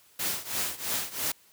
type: noise with tremolo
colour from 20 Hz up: white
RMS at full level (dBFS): -28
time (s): 0.19-1.32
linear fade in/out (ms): 5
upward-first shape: triangle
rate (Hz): 3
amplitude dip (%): 90
effects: white hiss -60 dBFS RMS until 1.52 s + high-pass 60 Hz 12 dB/octave